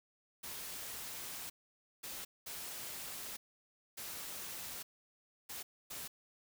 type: noise bursts at uneven times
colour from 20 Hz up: white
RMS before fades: -45 dBFS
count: 6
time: 0.43-1.5 / 2.03-2.25 / 2.46-3.37 / 3.97-4.83 / 5.49-5.63 / 5.9-6.08 s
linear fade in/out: 10 ms
effects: none